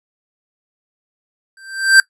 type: tone with exponential growth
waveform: square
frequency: 1568 Hz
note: G6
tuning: in tune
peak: -3 dBFS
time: 1.57-2 s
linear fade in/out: 2 ms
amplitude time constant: 92 ms
effects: noise-tail reverb RT60 0.1 s tail -20 dB re dry + resampled to 24000 Hz